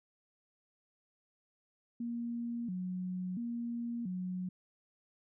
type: tone with vibrato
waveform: sine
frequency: 207.7 Hz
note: G#3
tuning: in tune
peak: -35 dBFS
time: 2-4.49 s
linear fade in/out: 5 ms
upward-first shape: square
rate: 0.73 Hz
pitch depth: 220 cents each way
effects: none